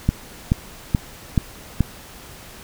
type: click train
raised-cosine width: 5 ms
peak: -3 dBFS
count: 5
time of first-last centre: 0.09-1.807 s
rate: 2.33 Hz
effects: pink hiss -41 dBFS RMS until 2.63 s